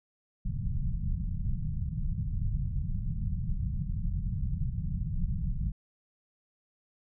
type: low-pass noise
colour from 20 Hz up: pink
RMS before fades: -31 dBFS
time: 0.45-5.72 s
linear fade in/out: 10 ms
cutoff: 180 Hz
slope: 48 dB/octave
effects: none